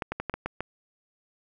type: clicks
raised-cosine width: 0.5 ms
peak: -15 dBFS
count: 7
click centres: 0.022 / 0.12 / 0.2 / 0.297 / 0.34 / 0.46 / 0.606 s
effects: none